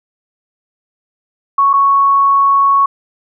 sine tone with dropouts, 1108.7 Hz, C#6, in tune, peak -7 dBFS, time 1.58-2.86 s, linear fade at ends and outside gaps 5 ms, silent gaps 1.732-1.736 s, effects none

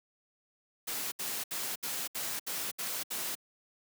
white noise bursts, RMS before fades -36 dBFS, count 8, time 0.87-3.353 s, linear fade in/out 10 ms, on 250 ms, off 69 ms, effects high-pass 150 Hz 12 dB/octave

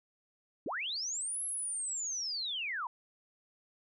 sine linear two-way sweep, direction up then down, 196 to 11175 to 907 Hz, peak -34 dBFS, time 0.66-2.87 s, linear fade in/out 2 ms, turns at 1.44 s, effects none

